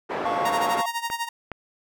pink band-pass noise, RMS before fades -29 dBFS, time 0.09-0.82 s, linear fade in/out 20 ms, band 350 to 1300 Hz, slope 12 dB/octave
triangle chord, F augmented, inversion none, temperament equal, 698.5 / 880 / 1108.7 Hz, F5 / A5 / C#6, 0 / 0 / 0 cents, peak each -24 / -29 / -27 dBFS, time 0.25-0.86 s, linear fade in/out 5 ms
sawtooth tone with tremolo, 932.3 Hz, A#5, in tune, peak -20 dBFS, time 0.45-1.29 s, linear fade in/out 5 ms, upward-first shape sine, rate 12 Hz, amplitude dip 80%
clicks, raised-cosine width 0.5 ms, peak -17 dBFS, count 2, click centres 1.101 / 1.517 s
effects none

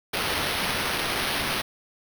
white noise with sample-and-hold, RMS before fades -27 dBFS, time 0.13-1.62 s, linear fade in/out 10 ms, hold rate 7350 Hz, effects none

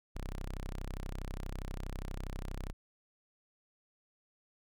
sawtooth tone, 32.36 Hz, C1, 18 cents flat, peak -34 dBFS, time 0.15-2.73 s, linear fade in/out 10 ms, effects none

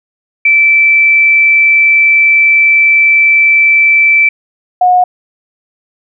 sine tone pair in turn, 2325 / 725.6 Hz, D7 / F#5, -18 / -34 cents, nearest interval octave + minor sixth, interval 2016 cents, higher first, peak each -4 dBFS, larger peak neither, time 0.45-4.29 / 4.81-5.04 s, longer first, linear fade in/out 5 ms, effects none

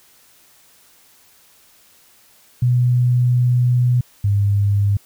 sine tone pair in turn, 123.47 / 101.1 Hz, B2 / G#2, 0 / -46 cents, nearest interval minor third, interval 346 cents, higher first, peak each -12 / -13 dBFS, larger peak first, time 2.62-4.01 / 4.24-4.97 s, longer first, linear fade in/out 5 ms, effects white hiss -52 dBFS RMS until 5.05 s

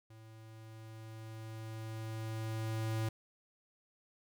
square tone with level ramp, 110.9 Hz, A2, 14 cents sharp, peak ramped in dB -54 to -33 dBFS, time 0.1-3.09 s, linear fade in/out 5 ms, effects none

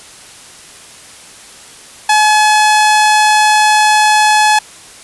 sawtooth tone, 852 Hz, G#5, 44 cents sharp, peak -3 dBFS, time 2.09-4.59 s, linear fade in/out 5 ms, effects white hiss -36 dBFS RMS until 5.03 s + resampled to 24000 Hz

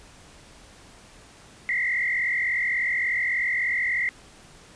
sine tone with frequency modulation, 2014 Hz, B6, 33 cents sharp, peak -22 dBFS, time 1.69-4.09 s, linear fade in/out 0 ms, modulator 43.5 Hz, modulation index 2.6, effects pink hiss -50 dBFS RMS until 4.75 s + resampled to 22050 Hz

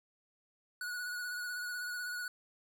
square tone with vibrato, 1463 Hz, F#6, 20 cents flat, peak -38 dBFS, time 0.81-2.28 s, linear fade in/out 2 ms, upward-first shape sine, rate 16 Hz, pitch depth 29 cents each way, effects none

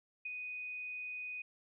sine tone with ADSR envelope, 2489 Hz, D#7, in tune, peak -37 dBFS, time 0.25-1.42 s, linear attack 7 ms, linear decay 28 ms, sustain -3 dB, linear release 5 ms, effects none

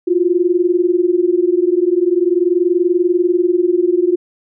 sine tone pair together, 343.7 / 364.1 Hz, F4 / F#4, -28 / -28 cents, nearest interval minor second, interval 100 cents, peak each -14 dBFS, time 0.07-4.16 s, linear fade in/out 10 ms, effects none

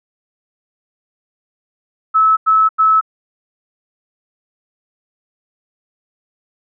sine tone bursts, 1300 Hz, E6, 24 cents flat, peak -8 dBFS, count 3, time 2.14-3.012 s, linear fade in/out 20 ms, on 230 ms, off 91 ms, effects none

